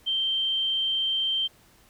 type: tone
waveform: sine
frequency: 3136 Hz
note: G7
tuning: in tune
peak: -23 dBFS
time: 0.06-1.48 s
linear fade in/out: 20 ms
effects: pink hiss -58 dBFS RMS until 1.89 s